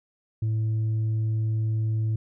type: tone with tanh clipping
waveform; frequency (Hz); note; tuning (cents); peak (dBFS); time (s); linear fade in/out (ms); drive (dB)
sine; 110; A2; 0; -23; 0.42-2.16; 5; 2
effects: none